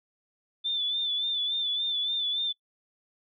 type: tone with vibrato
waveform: sine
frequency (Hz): 3520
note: A7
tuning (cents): 0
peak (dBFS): -26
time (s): 0.64-2.53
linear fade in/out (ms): 20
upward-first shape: sine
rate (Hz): 3.5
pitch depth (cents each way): 50
effects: noise-tail reverb RT60 0.1 s tail -23 dB re dry